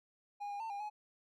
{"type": "tone with pitch steps", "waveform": "triangle", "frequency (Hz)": [818, 811, 897, 807, 842], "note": ["G#5", "G#5", "A5", "G#5", "G#5"], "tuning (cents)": [-26, -41, 33, -50, 24], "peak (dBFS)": -37, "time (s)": [0.4, 0.9], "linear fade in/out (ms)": 20, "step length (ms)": 100, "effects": []}